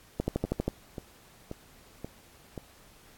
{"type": "two click trains", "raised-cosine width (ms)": 2, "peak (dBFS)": [-14, -23], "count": [7, 5], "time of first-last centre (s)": [[0.2, 0.68], [0.45, 2.578]], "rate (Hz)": [12.5, 1.88], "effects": ["pink hiss -57 dBFS RMS until 3.17 s", "AAC 64 kbps"]}